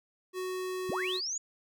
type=tone; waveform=square; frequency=370 Hz; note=F#4; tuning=in tune; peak=-34 dBFS; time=0.33-1.21 s; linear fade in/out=50 ms
type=linear sweep; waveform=sine; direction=up; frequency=65.5 to 7000 Hz; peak=-32 dBFS; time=0.89-1.38 s; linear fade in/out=5 ms
effects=none